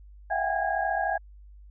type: tone cluster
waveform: sine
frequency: 660 / 729 / 778 / 812 / 1643 Hz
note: E5 / F#5 / G5 / G#5 / G#6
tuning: +2 / -26 / -13 / -39 / -19 cents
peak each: -31 dBFS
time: 0.3-1.18 s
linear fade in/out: 10 ms
effects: added 50 Hz sine -46 dBFS peak until 1.7 s